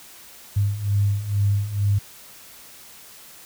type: beating tone pair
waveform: sine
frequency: 99.8 / 102 Hz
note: G2 / G#2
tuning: +32 / -31 cents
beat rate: 2.2 Hz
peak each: -24 / -20 dBFS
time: 0.56-1.99 s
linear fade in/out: 10 ms
effects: white hiss -45 dBFS RMS until 3.45 s